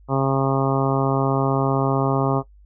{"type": "harmonic tone", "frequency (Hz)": 135.5, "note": "C#3", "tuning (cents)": -39, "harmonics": [1, 2, 3, 4, 5, 6, 7, 8, 9], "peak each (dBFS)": [-21, -24, -26, -27, -28, -29, -29, -30, -31], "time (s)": [0.08, 2.43], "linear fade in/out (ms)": 50, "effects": ["noise-tail reverb RT60 0.1 s tail -17 dB re dry", "added 50 Hz sine -46 dBFS peak until 2.65 s"]}